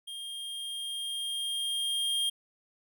square tone with level ramp, 3218 Hz, G7, 45 cents sharp, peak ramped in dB -39 to -27 dBFS, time 0.07-2.3 s, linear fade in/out 10 ms, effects none

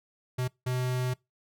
square tone bursts at uneven times, 126.5 Hz, B2, 42 cents sharp, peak -28 dBFS, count 2, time 0.38-0.48 / 0.66-1.14 s, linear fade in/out 10 ms, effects noise-tail reverb RT60 0.2 s tail -23 dB re dry

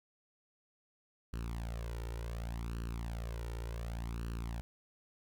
sawtooth tone with flanger, 57.4 Hz, A#1, 26 cents flat, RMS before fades -40 dBFS, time 1.33-4.61 s, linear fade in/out 0 ms, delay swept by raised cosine 0.69 to 2.19 ms, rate 0.68 Hz, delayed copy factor +0.75, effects none

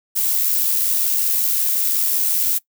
violet noise with amplitude modulation, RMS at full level -17 dBFS, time 0.15-2.59 s, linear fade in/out 20 ms, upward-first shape sine, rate 85.4 Hz, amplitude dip 35%, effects noise-tail reverb RT60 0.1 s tail -21 dB re dry

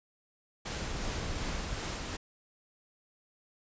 pink noise with tremolo, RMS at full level -37 dBFS, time 0.65-2.17 s, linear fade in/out 10 ms, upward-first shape sine, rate 2.7 Hz, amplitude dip 25%
brown noise, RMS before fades -38 dBFS, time 0.81-1.75 s, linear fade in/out 5 ms
effects resampled to 16000 Hz

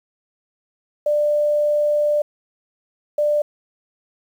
sine tone pair in turn, 593 / 593 Hz, D5 / D5, +17 / +17 cents, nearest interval unison, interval 0 cents, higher neither, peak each -15 dBFS, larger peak neither, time 1.06-2.22 / 3.18-3.42 s, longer first, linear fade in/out 5 ms, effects 8-bit

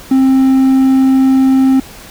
triangle tone, 264.7 Hz, C4, 20 cents sharp, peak -4 dBFS, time 0.11-1.8 s, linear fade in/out 5 ms, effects pink hiss -34 dBFS RMS until 2.1 s

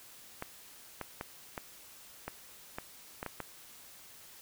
clicks, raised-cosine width 0.5 ms, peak -22 dBFS, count 9, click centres 0.424 / 1.013 / 1.211 / 1.578 / 2.28 / 2.785 / 3.229 / 3.263 / 3.403 s, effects white hiss -54 dBFS RMS until 4.41 s

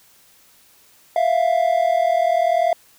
triangle tone pair together, 661 / 701.3 Hz, E5 / F5, +5 / +7 cents, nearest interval minor second, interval 102 cents, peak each -16 dBFS, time 1.16-2.73 s, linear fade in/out 2 ms, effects white hiss -53 dBFS RMS until 2.98 s

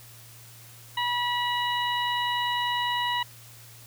harmonic tone, 970 Hz, B5, 31 cents flat, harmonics 1 / 2 / 3 / 4, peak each -27 / -31 / -31 / -35 dBFS, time 0.97-3.23 s, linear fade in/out 5 ms, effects added 116 Hz sine -50 dBFS peak until 3.86 s + white hiss -50 dBFS RMS until 3.86 s

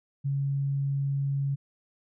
sine tone, 139 Hz, C#3, 5 cents sharp, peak -25 dBFS, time 0.24-1.56 s, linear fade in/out 20 ms, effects none

